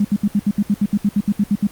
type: tone bursts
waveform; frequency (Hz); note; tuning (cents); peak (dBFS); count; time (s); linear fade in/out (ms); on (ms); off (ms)
sine; 204.4; G#3; -27; -12; 15; 0-1.671; 5; 47; 69
effects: pink hiss -42 dBFS RMS until 1.71 s + Opus 24 kbps